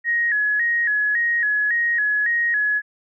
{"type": "tone with vibrato", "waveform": "sine", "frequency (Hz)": 1782, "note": "A6", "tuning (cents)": 22, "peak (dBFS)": -17, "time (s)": [0.04, 2.82], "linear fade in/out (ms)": 50, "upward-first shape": "square", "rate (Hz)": 1.8, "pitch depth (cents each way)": 91, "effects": []}